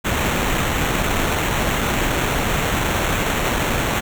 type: noise with sample-and-hold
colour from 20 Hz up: pink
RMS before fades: -20 dBFS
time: 0.04-4.01 s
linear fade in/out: 20 ms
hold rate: 4900 Hz
effects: none